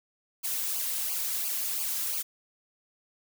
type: noise with flanger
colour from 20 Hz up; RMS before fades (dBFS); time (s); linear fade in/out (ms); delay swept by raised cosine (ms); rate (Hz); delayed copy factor
blue; -31; 0.43-2.23; 20; 0.53 to 2.83; 2.9; -1
effects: none